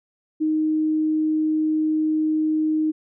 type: tone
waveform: sine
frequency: 311.1 Hz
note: D#4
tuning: in tune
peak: -18 dBFS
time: 0.4-2.92 s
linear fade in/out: 20 ms
effects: none